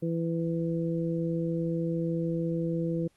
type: harmonic tone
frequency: 166.3 Hz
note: E3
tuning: 16 cents sharp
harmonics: 1 / 2 / 3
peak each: -29 / -32 / -34 dBFS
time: 0.02-3.08 s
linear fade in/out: 10 ms
effects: pink hiss -69 dBFS RMS until 3.16 s + Opus 32 kbps